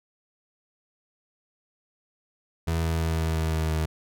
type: tone with pitch steps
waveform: 30% pulse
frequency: 82.41 / 81.79 / 81.18 / 80.57 / 79.97 / 79.37 / 78.78 Hz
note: E2 / E2 / E2 / E2 / D#2 / D#2 / D#2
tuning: 0 / -13 / -26 / -39 / +48 / +35 / +22 cents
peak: -21 dBFS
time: 2.67-3.86 s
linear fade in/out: 10 ms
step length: 170 ms
effects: none